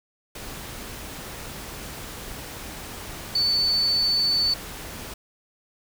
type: tone in noise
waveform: sine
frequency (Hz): 4493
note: C#8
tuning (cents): +23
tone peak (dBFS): -19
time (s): 3.35-4.54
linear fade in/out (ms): 5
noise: pink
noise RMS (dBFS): -37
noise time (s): 0.35-5.14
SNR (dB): +15
effects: none